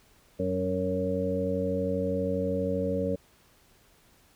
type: harmonic tone with a mistuned harmonic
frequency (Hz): 92.5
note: F#2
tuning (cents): 0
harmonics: 1 / 2 / 3 / 5 / 6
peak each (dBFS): -35 / -32 / -34 / -31 / -31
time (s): 0.39-3.16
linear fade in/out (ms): 10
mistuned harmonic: 2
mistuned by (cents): +24
effects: pink hiss -61 dBFS RMS until 4.35 s